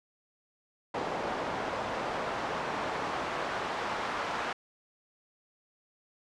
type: noise with band-pass filter sweep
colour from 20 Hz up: pink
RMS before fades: -34 dBFS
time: 0.94-4.53 s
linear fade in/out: 5 ms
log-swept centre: 690 to 1100 Hz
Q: 1
effects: low-pass 7000 Hz 12 dB/octave